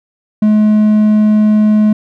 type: tone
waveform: triangle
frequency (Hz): 212.9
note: G#3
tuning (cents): +43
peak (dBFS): -4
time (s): 0.42-1.93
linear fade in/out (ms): 5
effects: none